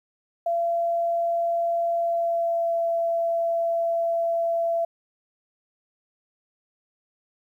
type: tone with pitch glide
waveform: sine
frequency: 680 to 672.6 Hz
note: F5 to E5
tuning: -46 to +35 cents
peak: -21 dBFS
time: 0.46-4.85 s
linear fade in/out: 5 ms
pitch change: -19 cents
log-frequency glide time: 1.97-2.84 s
effects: 10-bit